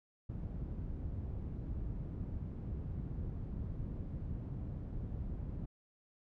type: low-pass noise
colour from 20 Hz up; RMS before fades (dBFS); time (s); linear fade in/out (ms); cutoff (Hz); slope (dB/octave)
white; -41; 0.29-5.66; 10; 120; 12
effects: none